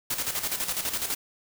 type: noise with tremolo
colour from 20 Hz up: white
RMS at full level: -28 dBFS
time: 0.1-1.15 s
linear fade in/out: 5 ms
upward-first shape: square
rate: 12 Hz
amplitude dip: 60%
effects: none